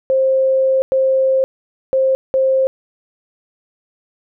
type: tone bursts at uneven times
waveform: sine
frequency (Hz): 529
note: C5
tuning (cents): +19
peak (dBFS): -11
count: 4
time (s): 0.1-0.82 / 0.92-1.44 / 1.93-2.15 / 2.34-2.67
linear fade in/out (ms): 0
effects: none